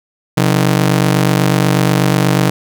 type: ring-modulated tone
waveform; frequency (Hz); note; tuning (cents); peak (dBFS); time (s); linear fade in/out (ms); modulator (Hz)
sawtooth; 153.2; D#3; -27; -3; 0.37-2.5; 5; 24.1
effects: none